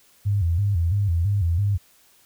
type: tone with vibrato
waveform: sine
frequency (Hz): 92.5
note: F#2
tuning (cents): 0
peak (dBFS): -18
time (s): 0.25-1.78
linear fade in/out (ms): 20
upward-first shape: square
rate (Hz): 3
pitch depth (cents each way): 160
effects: white hiss -57 dBFS RMS until 2.25 s